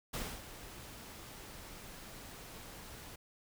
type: noise with ADSR envelope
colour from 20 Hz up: pink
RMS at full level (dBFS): -39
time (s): 0.13-3.16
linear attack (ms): 12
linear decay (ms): 260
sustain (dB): -11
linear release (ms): 9
effects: none